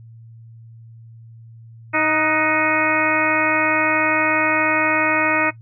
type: harmonic tone with a mistuned harmonic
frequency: 312.3 Hz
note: D#4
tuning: 7 cents sharp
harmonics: 1 / 2 / 3 / 4 / 5 / 6 / 7 / 8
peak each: -24 / -24 / -24 / -24 / -24 / -24 / -24 / -24 dBFS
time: 1.93-5.51 s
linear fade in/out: 20 ms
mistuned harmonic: 5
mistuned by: -78 cents
effects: noise-tail reverb RT60 0.1 s tail -17 dB re dry + added 114 Hz sine -39 dBFS peak until 5.61 s